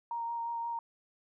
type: tone with vibrato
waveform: sine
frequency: 932.3 Hz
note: A#5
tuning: in tune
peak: -33 dBFS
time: 0.11-0.79 s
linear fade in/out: 2 ms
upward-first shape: sine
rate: 5.7 Hz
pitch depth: 12 cents each way
effects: none